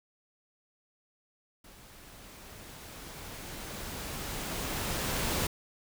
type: noise with level ramp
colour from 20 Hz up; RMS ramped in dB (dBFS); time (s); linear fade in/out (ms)
pink; -54 to -30; 1.64-5.47; 5
effects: none